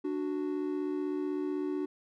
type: tone pair together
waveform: triangle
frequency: 294.1 / 370 Hz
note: D4 / F#4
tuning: +3 / 0 cents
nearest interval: major third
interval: 397 cents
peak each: -31 / -32 dBFS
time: 0.04-1.86 s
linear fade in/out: 10 ms
effects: none